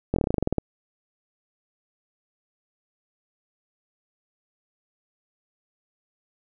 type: slowing click train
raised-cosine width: 2 ms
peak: -9 dBFS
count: 13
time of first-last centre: 0.14-0.583 s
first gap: 22 ms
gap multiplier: 1.09
effects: none